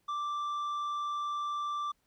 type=tone with tanh clipping; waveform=sine; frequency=1174.7 Hz; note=D6; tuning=in tune; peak=-33 dBFS; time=0.08-1.92 s; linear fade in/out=10 ms; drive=6 dB; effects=pink hiss -75 dBFS RMS until 2.06 s